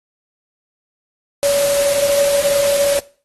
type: tone in noise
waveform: sine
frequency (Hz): 567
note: C#5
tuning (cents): +39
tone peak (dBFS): -13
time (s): 1.43-2.99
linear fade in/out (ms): 0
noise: white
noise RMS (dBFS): -22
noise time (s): 1.43-2.99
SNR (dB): +6
effects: noise-tail reverb RT60 0.4 s tail -20 dB re dry + AAC 32 kbps